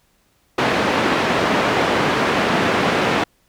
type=band-pass noise; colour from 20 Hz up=pink; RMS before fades=-18 dBFS; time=0.58-3.24 s; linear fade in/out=5 ms; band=210 to 2500 Hz; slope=12 dB/octave; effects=pink hiss -61 dBFS RMS until 3.48 s